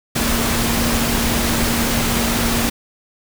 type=tone in noise; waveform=sine; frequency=233.1 Hz; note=A#3; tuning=in tune; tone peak=-22 dBFS; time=0.15-2.7 s; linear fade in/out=10 ms; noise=pink; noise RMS=-19 dBFS; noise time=0.15-2.7 s; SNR=-6 dB; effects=none